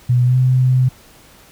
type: tone with pitch glide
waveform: sine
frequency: 123.47 to 128.19 Hz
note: B2 to C3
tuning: 0 to -35 cents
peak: -10 dBFS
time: 0.09-0.89 s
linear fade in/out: 10 ms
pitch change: +65 cents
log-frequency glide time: 0.24-0.37 s
effects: pink hiss -46 dBFS RMS until 1.51 s